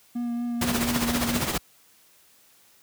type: tone with vibrato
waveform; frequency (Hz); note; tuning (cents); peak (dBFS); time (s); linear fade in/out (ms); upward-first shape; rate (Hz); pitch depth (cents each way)
triangle; 238.5; A#3; +40; -24; 0.15-1.4; 10; triangle; 4.2; 19
type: noise with tremolo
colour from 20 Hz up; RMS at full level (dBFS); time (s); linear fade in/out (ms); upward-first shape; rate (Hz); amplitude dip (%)
pink; -24; 0.61-1.58; 5; sine; 15; 60
effects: white hiss -58 dBFS RMS until 2.82 s + high-pass 60 Hz 12 dB/octave